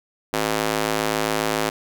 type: tone with high-pass filter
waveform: square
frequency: 53.7 Hz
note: A1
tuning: 41 cents flat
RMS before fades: -23 dBFS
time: 0.33-1.7 s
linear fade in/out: 10 ms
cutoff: 360 Hz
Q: 0.71
effects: none